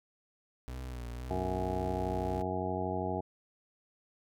35% pulse tone with vibrato, 61.74 Hz, B1, in tune, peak -37 dBFS, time 0.68-2.42 s, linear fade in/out 0 ms, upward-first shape sine, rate 1.9 Hz, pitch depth 66 cents each way
harmonic tone, 92.5 Hz, F#2, in tune, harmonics 1 / 2 / 3 / 4 / 5 / 7 / 8 / 9, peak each -39 / -40 / -41 / -39 / -40 / -39 / -42 / -39 dBFS, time 1.3-3.21 s, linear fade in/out 10 ms
effects none

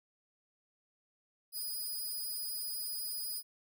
5% pulse tone, 4954 Hz, D#8, 8 cents flat, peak -30 dBFS, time 1.52-3.43 s, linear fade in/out 50 ms, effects none

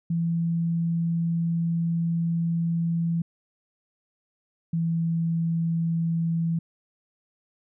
sine tone pair in turn, 167.5 / 165.77 Hz, E3 / E3, +28 / +10 cents, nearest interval unison, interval 18 cents, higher first, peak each -22 dBFS, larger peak neither, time 0.1-3.22 / 4.73-6.59 s, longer first, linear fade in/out 5 ms, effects none

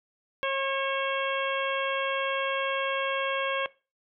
harmonic tone with a mistuned harmonic, 542 Hz, C#5, 39 cents flat, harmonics 1 / 2 / 3 / 4 / 5 / 6, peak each -29 / -32 / -34 / -35 / -36 / -37 dBFS, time 0.43-3.66 s, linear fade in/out 0 ms, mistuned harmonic 4, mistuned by +34 cents, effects noise-tail reverb RT60 0.3 s tail -20 dB re dry

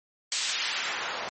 white noise with band-pass filter sweep, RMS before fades -31 dBFS, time 0.32-1.29 s, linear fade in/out 0 ms, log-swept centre 4700 to 730 Hz, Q 0.85, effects MP3 32 kbps

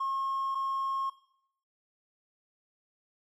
triangle tone pair in turn, 1080 / 1080 Hz, C#6 / C#6, -45 / -45 cents, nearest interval unison, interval 0 cents, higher neither, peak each -26 dBFS, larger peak neither, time 0-0.55 / 0.55-1.1 s, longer neither, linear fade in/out 10 ms, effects noise-tail reverb RT60 0.7 s tail -18 dB re dry + tanh soft clip ceiling -25 dBFS

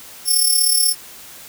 10% pulse tone with amplitude modulation, 5400 Hz, E8, 41 cents sharp, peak -5 dBFS, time 0.25-0.95 s, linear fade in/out 50 ms, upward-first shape sine, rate 36.3 Hz, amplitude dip 60%, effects white hiss -39 dBFS RMS until 1.48 s

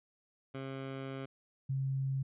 15% pulse / sine tone pair in turn, 134.6 / 134.6 Hz, C3 / C3, +49 / +49 cents, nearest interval unison, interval 0 cents, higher neither, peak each -33 / -31 dBFS, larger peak second, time 0.54-1.26 / 1.69-2.23 s, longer first, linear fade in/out 10 ms, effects resampled to 8000 Hz

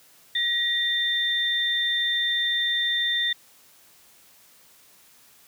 sine tone pair together, 1900 / 3587 Hz, A#6 / A7, +33 / +33 cents, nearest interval major seventh, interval 1100 cents, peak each -26 / -23 dBFS, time 0.35-3.33 s, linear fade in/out 5 ms, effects white hiss -55 dBFS RMS until 5.47 s + high-pass 60 Hz 12 dB/octave

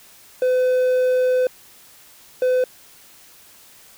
triangle tone pair in turn, 507 / 507 Hz, B4 / B4, +45 / +45 cents, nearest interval unison, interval 0 cents, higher neither, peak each -13 dBFS, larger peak neither, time 0.42-1.47 / 2.42-2.64 s, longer first, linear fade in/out 2 ms, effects white hiss -48 dBFS RMS until 3.97 s

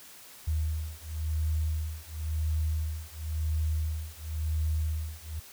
sine beating tone pair, 77.6 / 78.55 Hz, D#2 / D#2, -4 / +17 cents, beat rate 0.95 Hz, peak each -31 / -31 dBFS, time 0.47-5.4 s, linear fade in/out 10 ms, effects white hiss -50 dBFS RMS until 5.52 s

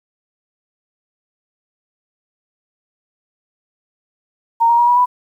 sine tone with pitch steps, 924 / 939.6 / 955.5 / 971.6 / 988 Hz, A#5 / A#5 / A#5 / B5 / B5, -16 / +13 / +43 / -29 / 0 cents, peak -9 dBFS, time 4.6-5.06 s, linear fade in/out 20 ms, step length 92 ms, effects 8-bit

